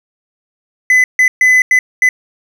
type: tone bursts at uneven times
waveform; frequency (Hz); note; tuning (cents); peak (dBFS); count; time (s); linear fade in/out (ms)
triangle; 2013; B6; +33; -4; 5; 0.9-1.04 / 1.19-1.28 / 1.41-1.62 / 1.71-1.79 / 2.02-2.09; 2
effects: none